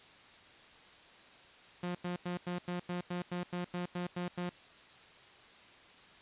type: tone bursts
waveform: sawtooth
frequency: 177.3 Hz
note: F3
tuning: 26 cents sharp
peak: -31 dBFS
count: 13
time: 1.83-4.494 s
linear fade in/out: 5 ms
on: 120 ms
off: 92 ms
effects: white hiss -57 dBFS RMS until 6.21 s + resampled to 8000 Hz